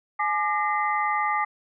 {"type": "tone cluster", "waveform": "sine", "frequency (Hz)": [844, 1197, 1863, 2043], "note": ["G#5", "D6", "A#6", "C7"], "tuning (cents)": [28, 33, -2, -42], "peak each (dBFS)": [-26, -25, -33, -30], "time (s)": [0.19, 1.45], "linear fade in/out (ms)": 10, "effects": []}